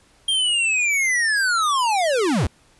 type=linear sweep; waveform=square; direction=down; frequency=3220 to 58.27 Hz; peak=-18 dBFS; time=0.28-2.47 s; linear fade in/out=5 ms; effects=pink hiss -56 dBFS RMS until 2.79 s + resampled to 24000 Hz